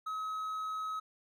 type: tone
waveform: triangle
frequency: 1278 Hz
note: D#6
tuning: 46 cents sharp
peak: -33 dBFS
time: 0.06-1 s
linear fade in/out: 10 ms
effects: none